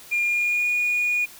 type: tone with pitch glide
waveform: sine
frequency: 2409 to 2447 Hz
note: D7 to D#7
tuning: +43 to -29 cents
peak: -18 dBFS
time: 0.11-1.26 s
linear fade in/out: 20 ms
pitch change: +28 cents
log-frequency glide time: 0.23-0.69 s
effects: tanh soft clip ceiling -17 dBFS + white hiss -45 dBFS RMS until 1.39 s